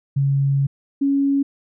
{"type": "tone pair in turn", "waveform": "sine", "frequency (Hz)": [138.59, 277.9], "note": ["C#3", "C#4"], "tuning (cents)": [0, 4], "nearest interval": "octave", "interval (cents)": 1204, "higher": "second", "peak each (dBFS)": -15, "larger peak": "neither", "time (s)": [[0.16, 0.67], [1.01, 1.43]], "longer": "first", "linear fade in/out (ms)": 10, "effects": []}